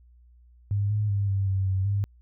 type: tone with pitch steps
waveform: sine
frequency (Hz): 101.4 / 105.3 / 100.4 / 98 / 96.1 / 95.1 / 100.5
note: G#2 / G#2 / G2 / G2 / G2 / F#2 / G2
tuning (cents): -41 / +24 / +42 / 0 / -34 / +48 / +44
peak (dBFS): -22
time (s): 0.71-2.04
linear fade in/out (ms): 0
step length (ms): 190
effects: added 60 Hz sine -52 dBFS peak until 2.21 s